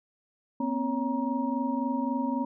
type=tone cluster; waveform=sine; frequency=241.7 / 265.4 / 560 / 944 Hz; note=B3 / C4 / C#5 / A#5; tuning=-37 / +25 / +18 / +22 cents; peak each=-31 / -29 / -38 / -33 dBFS; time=0.6-2.45 s; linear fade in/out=5 ms; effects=none